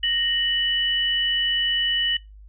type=tone pair together; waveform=sine; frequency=1860 / 2965 Hz; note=A#6 / F#7; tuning=-4 / +3 cents; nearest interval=minor sixth; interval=807 cents; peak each=-27 / -20 dBFS; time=0.03-2.17 s; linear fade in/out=5 ms; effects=noise-tail reverb RT60 0.2 s tail -21 dB re dry + added 51 Hz sine -42 dBFS peak until 2.48 s